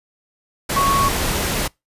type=tone in noise; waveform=sine; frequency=1108.7 Hz; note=C#6; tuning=in tune; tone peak=-15 dBFS; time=0.76-1.09 s; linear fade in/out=10 ms; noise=pink; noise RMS=-21 dBFS; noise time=0.69-1.68 s; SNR=+3 dB; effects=noise-tail reverb RT60 0.2 s tail -25 dB re dry + resampled to 32000 Hz

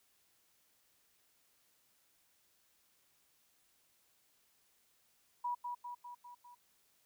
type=tone with echo; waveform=sine; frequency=971 Hz; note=B5; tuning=30 cents flat; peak=-34 dBFS; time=5.44-5.55 s; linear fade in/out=10 ms; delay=200 ms; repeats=5; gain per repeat=-4 dB; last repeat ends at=6.55 s; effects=white hiss -73 dBFS RMS until 7.05 s

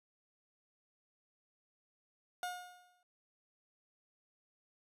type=tone with exponential decay; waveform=30% pulse; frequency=719 Hz; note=F#5; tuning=50 cents flat; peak=-33 dBFS; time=2.43-3.03 s; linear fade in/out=1 ms; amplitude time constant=130 ms; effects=resampled to 32000 Hz

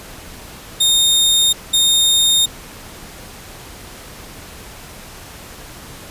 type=tone pair in turn; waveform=sawtooth; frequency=3677 / 3677 Hz; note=A#7 / A#7; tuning=-24 / -24 cents; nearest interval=unison; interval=0 cents; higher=neither; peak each=-8 dBFS; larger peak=neither; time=0.8-1.53 / 1.73-2.46 s; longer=neither; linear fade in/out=10 ms; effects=pink hiss -36 dBFS RMS until 6.1 s + resampled to 32000 Hz

